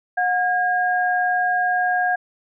sine tone pair together, 725.9 / 1627 Hz, F#5 / G#6, -33 / -36 cents, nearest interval octave + major second, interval 1397 cents, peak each -19 / -21 dBFS, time 0.17-2.16 s, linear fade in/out 10 ms, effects none

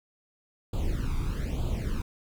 brown noise with flanger, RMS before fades -29 dBFS, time 0.73-2.02 s, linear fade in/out 5 ms, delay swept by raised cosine 0.26 to 0.86 ms, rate 1.1 Hz, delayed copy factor +0.85, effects none

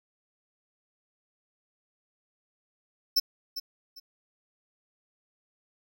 square tone with echo, 5310 Hz, E8, 12 cents sharp, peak -20 dBFS, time 3.16-3.2 s, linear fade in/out 10 ms, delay 400 ms, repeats 2, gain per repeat -12 dB, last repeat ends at 4 s, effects none

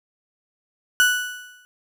35% pulse tone with exponential decay, 1480 Hz, F#6, in tune, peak -10 dBFS, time 1-1.65 s, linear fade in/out 0 ms, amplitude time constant 140 ms, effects none

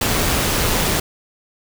pink noise with amplitude modulation, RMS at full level -17 dBFS, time 0.01-1 s, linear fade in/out 5 ms, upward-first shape sine, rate 166 Hz, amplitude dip 30%, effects none

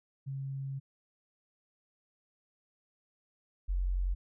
sine tone pair in turn, 136.1 / 45.42 Hz, C#3 / F#1, -31 / -31 cents, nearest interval octave + perfect fifth, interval 1900 cents, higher first, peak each -35 / -28 dBFS, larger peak second, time 0.26-0.8 / 3.68-4.15 s, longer first, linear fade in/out 20 ms, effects none

